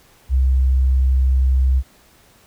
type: tone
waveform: sine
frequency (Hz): 65.2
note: C2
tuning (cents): -5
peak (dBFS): -12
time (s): 0.29-1.83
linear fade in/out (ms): 50
effects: pink hiss -52 dBFS RMS until 2.46 s